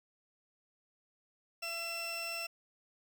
25% pulse tone pair together, 672.2 / 2689 Hz, E5 / E7, +34 / +34 cents, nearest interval 2 octaves, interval 2400 cents, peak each -40 / -34 dBFS, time 1.62-2.47 s, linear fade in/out 10 ms, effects none

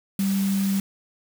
sine tone in noise, 195.7 Hz, G3, 3 cents flat, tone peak -20 dBFS, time 0.19-0.8 s, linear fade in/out 2 ms, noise white, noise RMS -35 dBFS, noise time 0.19-0.8 s, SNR +12 dB, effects none

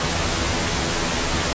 pink noise with comb filter, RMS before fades -22 dBFS, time 0-1.53 s, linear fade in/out 2 ms, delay 12 ms, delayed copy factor +0.75, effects resampled to 16000 Hz

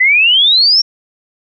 sine exponential sweep, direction up, 1975.5 to 5588 Hz, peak -6 dBFS, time 0-0.82 s, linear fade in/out 10 ms, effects none

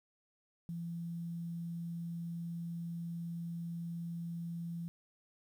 sine tone with quantisation, 169.3 Hz, E3, 46 cents sharp, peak -38 dBFS, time 0.69-4.88 s, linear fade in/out 0 ms, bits 11, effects none

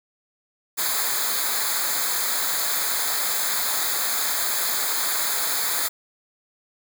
white noise with comb filter, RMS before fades -24 dBFS, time 0.77-5.89 s, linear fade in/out 20 ms, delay 0.35 ms, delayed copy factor -0.9, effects none

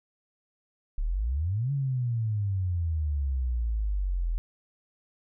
sine exponential two-way sweep, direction up then down, 33.6 to 142.6 to 40.35 Hz, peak -25 dBFS, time 0.98-4.38 s, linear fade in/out 0 ms, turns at 1.72 s, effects none

